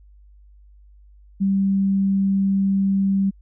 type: tone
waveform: sine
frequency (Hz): 195.3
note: G3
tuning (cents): -6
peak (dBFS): -16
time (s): 1.4-3.31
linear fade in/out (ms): 20
effects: added 50 Hz sine -46 dBFS peak until 3.41 s